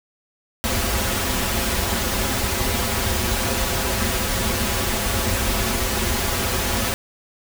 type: noise with comb filter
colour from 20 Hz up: pink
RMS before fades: -22 dBFS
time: 0.64-6.94 s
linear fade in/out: 0 ms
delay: 6.6 ms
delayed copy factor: -1
effects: none